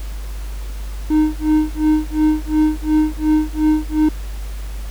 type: tone with tremolo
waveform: triangle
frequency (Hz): 308.1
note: D#4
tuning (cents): -17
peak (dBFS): -8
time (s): 1.1-4.09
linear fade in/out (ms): 5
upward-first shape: sine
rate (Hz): 2.8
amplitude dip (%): 100
effects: added 50 Hz sine -24 dBFS peak until 4.9 s + pink hiss -40 dBFS RMS until 4.9 s